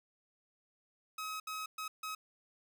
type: tone bursts at uneven times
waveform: sawtooth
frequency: 1274 Hz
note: D#6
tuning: 41 cents sharp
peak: -35 dBFS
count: 4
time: 1.18-1.4 / 1.47-1.66 / 1.78-1.88 / 2.03-2.15 s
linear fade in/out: 5 ms
effects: none